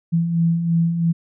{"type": "beating tone pair", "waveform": "sine", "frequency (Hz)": [164.81, 167.81], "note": ["E3", "E3"], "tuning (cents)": [0, 31], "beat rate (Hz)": 3, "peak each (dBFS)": [-25, -16], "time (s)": [0.12, 1.13], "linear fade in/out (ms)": 20, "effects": []}